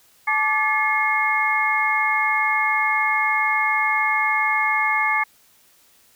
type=tone cluster; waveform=sine; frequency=863 / 1170 / 1725 / 2152 Hz; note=A5 / D6 / A6 / C7; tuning=-34 / -7 / -35 / +48 cents; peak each=-24 / -24 / -26 / -20 dBFS; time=0.27-5.24 s; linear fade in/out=10 ms; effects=white hiss -56 dBFS RMS until 6.15 s